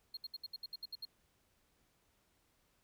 triangle tone bursts, 4248 Hz, C8, 25 cents sharp, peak -40 dBFS, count 10, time 0.14-1.052 s, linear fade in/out 5 ms, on 30 ms, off 68 ms, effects pink hiss -75 dBFS RMS until 2.83 s

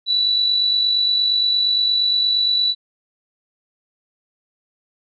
sine tone with amplitude modulation, 3951 Hz, B7, in tune, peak -13 dBFS, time 0.06-2.75 s, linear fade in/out 50 ms, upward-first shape sine, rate 48.6 Hz, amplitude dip 40%, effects none

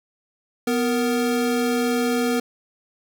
square tone pair together, 247.7 / 466.2 Hz, B3 / A#4, +5 / 0 cents, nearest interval major seventh, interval 1095 cents, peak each -22 / -24 dBFS, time 0.67-2.4 s, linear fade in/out 5 ms, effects none

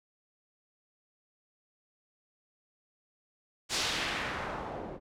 white noise with low-pass filter sweep, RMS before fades -35 dBFS, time 3.69-5 s, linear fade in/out 50 ms, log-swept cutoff 6300 to 440 Hz, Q 1.1, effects none

